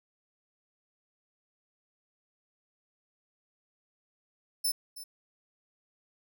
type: tone with echo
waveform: 15% pulse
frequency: 5290 Hz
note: E8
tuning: 5 cents sharp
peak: -21 dBFS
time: 4.64-4.72 s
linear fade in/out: 10 ms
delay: 320 ms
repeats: 1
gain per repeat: -15 dB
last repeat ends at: 5.04 s
effects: none